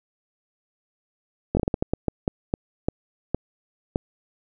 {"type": "slowing click train", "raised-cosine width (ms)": 2, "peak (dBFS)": -8, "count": 14, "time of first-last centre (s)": [1.55, 3.959], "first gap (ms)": 20, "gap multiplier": 1.33, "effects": []}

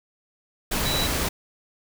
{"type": "tone in noise", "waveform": "sine", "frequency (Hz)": 3935, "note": "B7", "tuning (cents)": -7, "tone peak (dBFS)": -26, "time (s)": [0.85, 1.07], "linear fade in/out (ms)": 10, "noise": "pink", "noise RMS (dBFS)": -25, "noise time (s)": [0.71, 1.29], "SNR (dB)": -4, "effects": []}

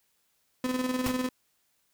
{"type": "tone with tremolo", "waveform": "35% pulse", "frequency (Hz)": 254, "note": "B3", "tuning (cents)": 49, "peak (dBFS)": -24, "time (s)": [0.64, 1.29], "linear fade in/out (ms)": 2, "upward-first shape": "square", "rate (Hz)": 20, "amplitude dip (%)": 50}
{"type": "noise with exponential decay", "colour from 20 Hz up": "pink", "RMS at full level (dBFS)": -27, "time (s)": [1.06, 1.19], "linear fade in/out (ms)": 2, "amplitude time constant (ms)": 28}
{"effects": ["white hiss -72 dBFS RMS until 1.93 s"]}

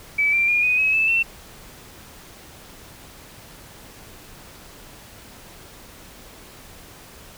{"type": "tone with pitch steps", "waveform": "sine", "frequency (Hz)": [2299, 2361, 2424, 2490, 2557, 2626, 2696], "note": ["D7", "D7", "D#7", "D#7", "D#7", "E7", "E7"], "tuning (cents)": [-37, 9, -46, 1, 47, -7, 38], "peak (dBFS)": -16, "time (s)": [0.18, 1.23], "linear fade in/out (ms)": 10, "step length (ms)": 150, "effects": ["pink hiss -44 dBFS RMS until 7.37 s"]}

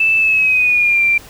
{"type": "tone with pitch glide", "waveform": "sine", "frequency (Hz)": [2637, 2363], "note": ["E7", "D7"], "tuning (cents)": [0, 10], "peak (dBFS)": -10, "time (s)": [0, 1.18], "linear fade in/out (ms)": 5, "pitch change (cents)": -190, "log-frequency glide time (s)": [0.18, 1.04], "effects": ["pink hiss -39 dBFS RMS until 1.29 s"]}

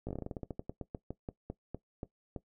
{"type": "slowing click train", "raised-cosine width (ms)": 2, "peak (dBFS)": -25, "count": 22, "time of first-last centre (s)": [0.07, 2.362], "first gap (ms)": 17, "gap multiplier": 1.16, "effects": ["noise-tail reverb RT60 0.1 s tail -17 dB re dry"]}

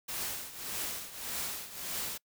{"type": "noise with tremolo", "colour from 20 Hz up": "white", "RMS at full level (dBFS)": -35, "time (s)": [0.08, 2.18], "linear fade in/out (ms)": 10, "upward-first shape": "triangle", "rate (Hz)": 1.7, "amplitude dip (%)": 80, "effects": ["noise-tail reverb RT60 0.1 s tail -25 dB re dry"]}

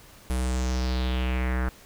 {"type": "tone with low-pass filter sweep", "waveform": "square", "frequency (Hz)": 63.3, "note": "B1", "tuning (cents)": 43, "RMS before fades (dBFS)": -26, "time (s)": [0.3, 1.69], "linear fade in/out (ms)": 0, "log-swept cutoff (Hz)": [11000, 1500], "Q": 3.4, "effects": ["pink hiss -51 dBFS RMS until 1.85 s"]}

